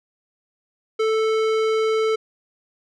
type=tone with low-pass filter; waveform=square; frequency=440 Hz; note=A4; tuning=in tune; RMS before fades=-20 dBFS; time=0.99-2.16 s; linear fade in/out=10 ms; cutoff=4300 Hz; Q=0.55; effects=none